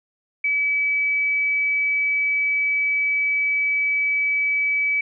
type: tone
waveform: sine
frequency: 2290 Hz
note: D7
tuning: 44 cents flat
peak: -18 dBFS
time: 0.44-5.01 s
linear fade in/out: 5 ms
effects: none